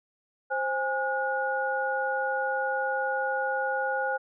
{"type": "tone cluster", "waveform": "sine", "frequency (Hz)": [526, 821, 1446], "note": ["C5", "G#5", "F#6"], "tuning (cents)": [9, -20, -40], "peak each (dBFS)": -30, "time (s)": [0.5, 4.18], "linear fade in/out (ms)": 20, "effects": []}